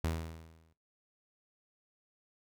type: tone with exponential decay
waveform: sawtooth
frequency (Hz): 81.2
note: E2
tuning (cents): -26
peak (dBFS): -26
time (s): 0.04-0.73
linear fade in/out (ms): 0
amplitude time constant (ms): 150
effects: noise-tail reverb RT60 0.2 s tail -17 dB re dry